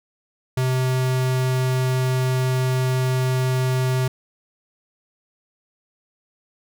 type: tone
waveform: square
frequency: 129 Hz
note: C3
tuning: 24 cents flat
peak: -19 dBFS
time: 0.57-4.08 s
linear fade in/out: 5 ms
effects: none